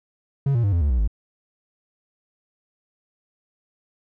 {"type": "tone with pitch steps", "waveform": "triangle", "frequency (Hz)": [138.59, 117.89, 100.29, 85.31, 72.57, 61.73, 52.52], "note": ["C#3", "A#2", "G2", "F2", "D2", "B1", "G#1"], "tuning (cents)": [0, 20, 40, -40, -20, 0, 20], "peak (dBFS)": -15, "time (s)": [0.46, 1.076], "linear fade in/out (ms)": 5, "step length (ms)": 88, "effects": []}